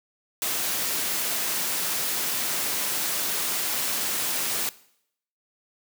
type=noise; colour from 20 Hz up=white; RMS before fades=-27 dBFS; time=0.42-4.69 s; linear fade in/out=0 ms; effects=noise-tail reverb RT60 0.7 s tail -19 dB re dry + high-pass 150 Hz 12 dB/octave